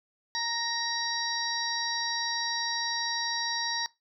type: harmonic tone with a mistuned harmonic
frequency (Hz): 932.3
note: A#5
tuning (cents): 0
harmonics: 1 / 2 / 4 / 5 / 6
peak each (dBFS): -35 / -35 / -35 / -35 / -35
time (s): 0.35-3.86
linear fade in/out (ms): 0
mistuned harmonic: 4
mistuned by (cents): +78
effects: noise-tail reverb RT60 0.2 s tail -20 dB re dry